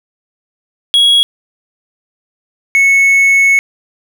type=tone pair in turn; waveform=triangle; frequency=3322 / 2203 Hz; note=G#7 / C#7; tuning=0 / -11 cents; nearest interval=perfect fifth; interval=711 cents; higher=first; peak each=-4 dBFS; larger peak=neither; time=0.94-1.23 / 2.75-3.59 s; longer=second; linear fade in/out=0 ms; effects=none